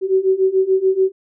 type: beating tone pair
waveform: sine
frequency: 376.1 / 383 Hz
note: F#4 / G4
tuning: +28 / -40 cents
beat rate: 6.9 Hz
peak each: -17 / -15 dBFS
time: 0.01-1.12 s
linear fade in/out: 50 ms
effects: none